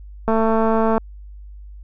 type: click train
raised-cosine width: 1 ms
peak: -6 dBFS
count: 157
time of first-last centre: 0.28-0.98 s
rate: 223 Hz
effects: added 50 Hz sine -35 dBFS peak until 1.83 s